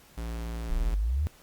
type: tone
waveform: square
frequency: 57.2 Hz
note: A#1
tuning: 32 cents flat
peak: -33 dBFS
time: 0.17-0.95 s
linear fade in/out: 10 ms
type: exponential sweep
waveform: sine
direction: up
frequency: 30.87 to 81.8 Hz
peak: -24 dBFS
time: 0.7-1.27 s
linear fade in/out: 0 ms
effects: pink hiss -56 dBFS RMS until 1.42 s + Opus 48 kbps